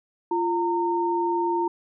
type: tone pair together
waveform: sine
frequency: 345.9 / 917.1 Hz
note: F4 / A#5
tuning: -17 / -29 cents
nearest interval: octave + perfect fourth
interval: 1688 cents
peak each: -24 dBFS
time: 0.31-1.68 s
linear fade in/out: 5 ms
effects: none